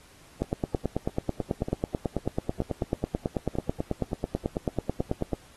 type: two click trains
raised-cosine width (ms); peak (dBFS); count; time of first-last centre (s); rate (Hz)
2; -18 / -12; 4 / 46; 0.75-3.554 / 0.42-5.333; 1.07 / 9.16
effects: pink hiss -55 dBFS RMS until 5.56 s + AAC 32 kbps